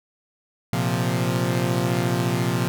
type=chord; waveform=sawtooth; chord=Bb suspended second; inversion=none; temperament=equal; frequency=116.54 / 130.81 / 174.61 Hz; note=Bb2 / C3 / F3; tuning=0 / 0 / 0 cents; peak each=-21 dBFS; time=0.73-2.68 s; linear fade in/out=0 ms; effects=none